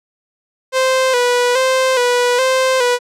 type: tone with vibrato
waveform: sawtooth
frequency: 505 Hz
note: B4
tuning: 39 cents sharp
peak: -8 dBFS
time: 0.72-2.99 s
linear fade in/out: 50 ms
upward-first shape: square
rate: 1.2 Hz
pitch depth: 54 cents each way
effects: low-pass 9000 Hz 12 dB/octave